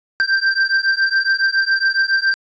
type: beating tone pair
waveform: square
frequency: 1568 / 1575.2 Hz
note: G6 / G6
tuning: 0 / +8 cents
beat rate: 7.2 Hz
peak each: -18 dBFS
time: 0.2-2.34 s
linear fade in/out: 0 ms
effects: resampled to 16000 Hz + 9-bit